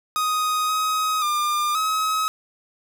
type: tone with pitch steps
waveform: 45% pulse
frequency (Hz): 1249 / 1263 / 1201 / 1276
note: D#6 / D#6 / D6 / D#6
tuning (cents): +6 / +26 / +38 / +43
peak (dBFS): -20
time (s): 0.16-2.28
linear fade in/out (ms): 0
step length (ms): 530
effects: none